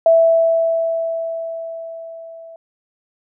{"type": "tone with level ramp", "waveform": "sine", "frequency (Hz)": 659.3, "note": "E5", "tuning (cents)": 0, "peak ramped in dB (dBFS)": [-7, -35], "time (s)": [0.06, 2.56], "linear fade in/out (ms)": 2, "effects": []}